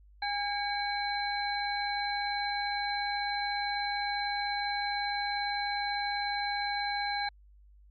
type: harmonic tone with a mistuned harmonic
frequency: 814 Hz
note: G#5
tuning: 35 cents flat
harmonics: 1 / 2 / 3 / 5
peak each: -32 / -36 / -39 / -36 dBFS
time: 0.22-7.29 s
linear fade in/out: 5 ms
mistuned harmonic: 3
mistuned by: -140 cents
effects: added 50 Hz sine -54 dBFS peak until 7.9 s + MP3 32 kbps